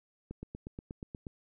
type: click train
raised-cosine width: 3 ms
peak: -28 dBFS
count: 9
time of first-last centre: 0.31-1.268 s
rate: 8.35 Hz
effects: none